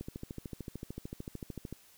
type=click train; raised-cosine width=3 ms; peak=-27 dBFS; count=24; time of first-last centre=0.01-1.726 s; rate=13.4 Hz; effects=white hiss -61 dBFS RMS until 1.97 s